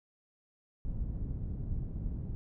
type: low-pass noise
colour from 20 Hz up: pink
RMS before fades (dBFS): -36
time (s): 0.85-2.35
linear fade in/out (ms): 0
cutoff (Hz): 150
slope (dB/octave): 12
effects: none